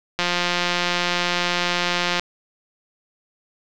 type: click train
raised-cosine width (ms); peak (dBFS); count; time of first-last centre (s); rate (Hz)
0.2; -3; 354; 0.19-2.196; 176
effects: low-pass 5000 Hz 12 dB/octave + 7-bit